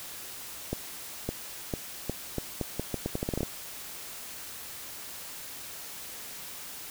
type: accelerating click train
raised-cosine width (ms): 2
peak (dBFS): -16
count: 16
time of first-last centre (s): 0.73-3.431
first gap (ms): 560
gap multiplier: 0.8
effects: white hiss -42 dBFS RMS until 6.9 s